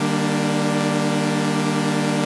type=chord; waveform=sawtooth; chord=Eb major seventh; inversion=none; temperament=equal with one note detuned; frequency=151.75 / 196 / 233.1 / 293.7 Hz; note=Eb3 / G3 / Bb3 / D4; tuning=-43 / 0 / 0 / 0 cents; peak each=-20 dBFS; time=0-2.25 s; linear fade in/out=5 ms; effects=resampled to 24000 Hz + 8-bit

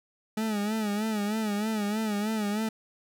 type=tone with vibrato; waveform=40% pulse; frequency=212.3 Hz; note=G#3; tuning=38 cents sharp; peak=-26 dBFS; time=0.37-2.69 s; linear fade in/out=5 ms; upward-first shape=sine; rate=3.2 Hz; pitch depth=79 cents each way; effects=none

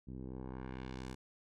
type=tone with low-pass filter sweep; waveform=10% pulse; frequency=64.3 Hz; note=C2; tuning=30 cents flat; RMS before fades=-45 dBFS; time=0.07-1.15 s; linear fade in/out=10 ms; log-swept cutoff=220 to 10000 Hz; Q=0.97; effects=none

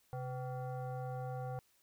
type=tone with frequency modulation; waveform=sine; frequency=130.81 Hz; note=C3; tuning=in tune; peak=-38 dBFS; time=0.13-1.59 s; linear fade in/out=0 ms; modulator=635 Hz; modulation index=0.96; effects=white hiss -72 dBFS RMS until 1.82 s

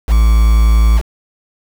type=tone with quantisation; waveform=triangle; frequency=55.5 Hz; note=A1; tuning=16 cents sharp; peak=-4 dBFS; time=0.07-1.02 s; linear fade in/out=50 ms; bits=4; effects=none

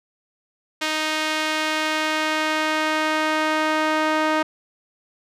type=tone with band-pass filter sweep; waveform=sawtooth; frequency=310.9 Hz; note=D#4; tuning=1 cent flat; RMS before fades=-22 dBFS; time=0.81-4.43 s; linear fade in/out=10 ms; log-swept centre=3000 to 1200 Hz; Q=0.77; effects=none

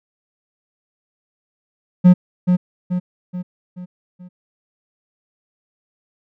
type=tone with echo; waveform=triangle; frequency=180 Hz; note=F#3; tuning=47 cents flat; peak=-3 dBFS; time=2.04-2.14 s; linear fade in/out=20 ms; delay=430 ms; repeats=5; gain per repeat=-6 dB; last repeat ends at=4.29 s; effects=none

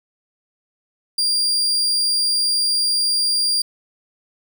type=tone; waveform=35% pulse; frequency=4777 Hz; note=D8; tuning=29 cents sharp; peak=-15 dBFS; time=1.18-3.62 s; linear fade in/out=5 ms; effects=none

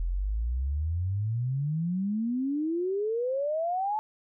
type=exponential sweep; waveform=sine; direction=up; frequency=40.98 to 875 Hz; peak=-26 dBFS; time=0-3.99 s; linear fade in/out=0 ms; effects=none

